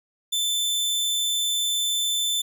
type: tone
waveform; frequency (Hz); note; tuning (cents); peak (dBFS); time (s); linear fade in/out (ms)
sawtooth; 3533; A7; +6; -19; 0.32-2.42; 10
effects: none

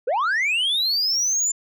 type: linear sweep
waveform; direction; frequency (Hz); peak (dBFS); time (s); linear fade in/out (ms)
sine; up; 437.3 to 7210; -16; 0.07-1.52; 10
effects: tanh soft clip ceiling -18 dBFS

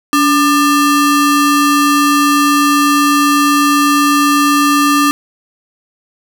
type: ring-modulated tone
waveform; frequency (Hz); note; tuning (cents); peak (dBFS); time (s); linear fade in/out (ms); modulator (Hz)
square; 742; F#5; +5; -6; 0.13-5.11; 0; 456
effects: none

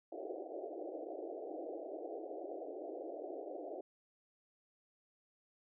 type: band-pass noise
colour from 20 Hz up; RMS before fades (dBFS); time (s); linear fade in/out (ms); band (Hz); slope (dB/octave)
pink; -45; 0.12-3.81; 5; 300 to 740; 96
effects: none

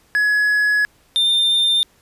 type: tone pair in turn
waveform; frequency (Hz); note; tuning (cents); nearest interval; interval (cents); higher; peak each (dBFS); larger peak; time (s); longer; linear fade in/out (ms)
triangle; 1687 / 3604; G#6 / A7; +27 / +41; octave + minor second; 1314; second; -12; neither; 0.15-0.85 / 1.16-1.83; first; 0
effects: pink hiss -56 dBFS RMS until 2.01 s + resampled to 32000 Hz

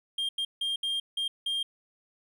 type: tone bursts at uneven times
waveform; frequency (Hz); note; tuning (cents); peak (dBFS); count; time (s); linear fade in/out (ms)
triangle; 3206; G7; +38; -26; 6; 0.18-0.29 / 0.38-0.45 / 0.61-0.76 / 0.83-1 / 1.17-1.28 / 1.46-1.63; 5
effects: none

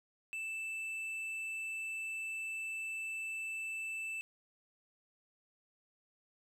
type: tone with tanh clipping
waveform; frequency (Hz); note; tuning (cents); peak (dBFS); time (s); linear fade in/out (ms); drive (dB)
triangle; 2644; E7; +5; -39; 0.33-4.21; 0; 10
effects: none

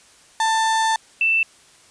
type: tone pair in turn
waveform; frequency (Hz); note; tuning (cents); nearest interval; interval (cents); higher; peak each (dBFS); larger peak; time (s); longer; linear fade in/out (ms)
35% pulse / sine; 889 / 2664; A5 / E7; +18 / +18; octave + perfect fifth; 1900; second; -15; neither; 0.4-0.96 / 1.21-1.43; first; 2
effects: white hiss -51 dBFS RMS until 1.9 s + resampled to 22050 Hz

